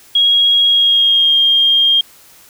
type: tone with pitch glide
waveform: sine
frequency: 3295 to 3218 Hz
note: G#7 to G7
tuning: -14 to +45 cents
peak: -8 dBFS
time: 0.15-2.01 s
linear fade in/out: 5 ms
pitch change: -41 cents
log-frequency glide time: 0.65-1.38 s
effects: white hiss -44 dBFS RMS until 2.49 s